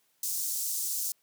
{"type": "high-pass noise", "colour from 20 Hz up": "pink", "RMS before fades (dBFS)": -32, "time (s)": [0.23, 1.12], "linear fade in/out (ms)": 2, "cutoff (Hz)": 6000, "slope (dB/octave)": 24, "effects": ["white hiss -71 dBFS RMS until 1.22 s", "high-pass 100 Hz 12 dB/octave"]}